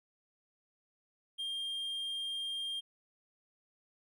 triangle tone, 3204 Hz, G7, 37 cents sharp, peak -34 dBFS, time 1.38-2.81 s, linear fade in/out 20 ms, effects none

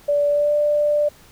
sine tone with pitch glide, 580 to 591.2 Hz, D5 to D5, -22 to +11 cents, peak -15 dBFS, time 0.08-1.09 s, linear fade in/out 10 ms, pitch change +33 cents, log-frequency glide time 0.28-0.53 s, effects pink hiss -49 dBFS RMS until 1.31 s

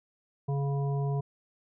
harmonic tone, 140 Hz, C#3, 18 cents sharp, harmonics 1 / 3 / 5 / 7, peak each -27 / -37 / -41 / -44 dBFS, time 0.48-1.21 s, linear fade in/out 10 ms, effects none

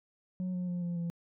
sine tone with pitch steps, 183.4 / 180.04 / 176.74 / 173.51 / 170.33 Hz, F#3 / F#3 / F3 / F3 / F3, -15 / -47 / +21 / -11 / -43 cents, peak -29 dBFS, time 0.4-1.1 s, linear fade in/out 0 ms, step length 140 ms, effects tanh soft clip ceiling -31 dBFS

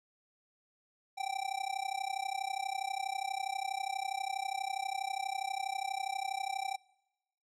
square tone with amplitude modulation, 779 Hz, G5, 11 cents flat, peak -31 dBFS, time 1.17-6.77 s, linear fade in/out 20 ms, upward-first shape sine, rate 32.3 Hz, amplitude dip 95%, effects noise-tail reverb RT60 1.0 s tail -26 dB re dry + low-pass 9000 Hz 12 dB/octave

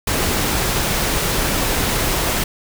pink noise, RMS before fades -19 dBFS, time 0.07-2.44 s, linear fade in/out 5 ms, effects none

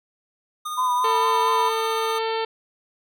square tone with tremolo, 1226 Hz, D#6, 26 cents flat, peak -27 dBFS, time 0.65-2.19 s, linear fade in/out 10 ms, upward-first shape sine, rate 16 Hz, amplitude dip 25%
sine tone with vibrato, 1000 Hz, B5, 21 cents sharp, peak -19 dBFS, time 0.77-1.7 s, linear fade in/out 20 ms, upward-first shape sine, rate 4.4 Hz, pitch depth 38 cents each way
harmonic tone, 448 Hz, A4, 31 cents sharp, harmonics 1 / 2 / 3 / 4 / 5 / 6 / 7 / 8 / 9 / 10, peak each -25 / -27 / -34 / -37 / -38 / -39 / -37 / -39 / -42 / -40 dBFS, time 1.04-2.45 s, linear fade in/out 5 ms
effects none

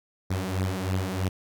sawtooth beating tone pair, 92.5 / 95.6 Hz, F#2 / G2, 0 / -43 cents, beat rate 3.1 Hz, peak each -25 dBFS, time 0.3-1.29 s, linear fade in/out 10 ms, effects none

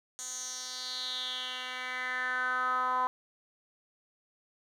10% pulse tone with band-pass filter sweep, 253.7 Hz, B3, 47 cents sharp, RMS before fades -34 dBFS, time 0.19-3.07 s, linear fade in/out 0 ms, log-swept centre 7200 to 1000 Hz, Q 4.9, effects none

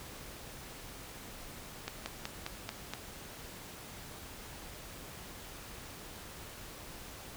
slowing click train, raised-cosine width 0.2 ms, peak -19 dBFS, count 6, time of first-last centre 1.88-2.936 s, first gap 180 ms, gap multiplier 1.08, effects pink hiss -48 dBFS RMS until 7.36 s

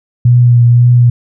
sine tone with vibrato, 120.9 Hz, B2, 36 cents flat, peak -3 dBFS, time 0.25-1.1 s, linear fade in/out 5 ms, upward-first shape triangle, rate 1.9 Hz, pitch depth 26 cents each way, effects none

